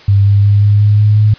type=tone with pitch steps; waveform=sine; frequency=99.8 / 100.84 / 101.9 / 102.96 / 104.04 / 105.13 / 106.22 Hz; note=G2 / G2 / G#2 / G#2 / G#2 / G#2 / G#2; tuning=+32 / +49 / -32 / -15 / +4 / +22 / +39 cents; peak=-5 dBFS; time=0.08-1.34 s; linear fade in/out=5 ms; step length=180 ms; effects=white hiss -38 dBFS RMS until 1.38 s + resampled to 11025 Hz